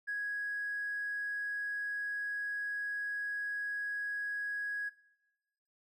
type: tone with tanh clipping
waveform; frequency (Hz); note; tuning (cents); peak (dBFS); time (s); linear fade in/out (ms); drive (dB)
triangle; 1661.2; G#6; 0; -33; 0.07-4.9; 20; 1
effects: noise-tail reverb RT60 1.0 s tail -20 dB re dry